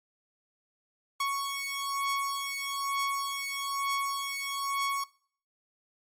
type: beating tone pair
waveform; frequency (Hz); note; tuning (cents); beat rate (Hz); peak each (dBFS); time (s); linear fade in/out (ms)
sawtooth; 1108.7 / 1109.8; C#6 / C#6; 0 / +2; 1.1; -29; 1.2-5.04; 5
effects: noise-tail reverb RT60 0.5 s tail -21 dB re dry + MP3 64 kbps